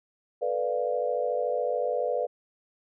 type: chord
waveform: sine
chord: B half-diminished seventh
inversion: third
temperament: equal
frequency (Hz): 440 / 493.9 / 587.3 / 698.5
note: A4 / B4 / D5 / F5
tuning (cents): 0 / 0 / 0 / 0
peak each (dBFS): -34 / -28 / -30 / -33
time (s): 0.41-2.27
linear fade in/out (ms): 20
effects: none